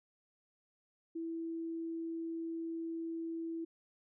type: tone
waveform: sine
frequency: 329.6 Hz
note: E4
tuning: in tune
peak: -37 dBFS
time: 1.15-3.65 s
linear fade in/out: 10 ms
effects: none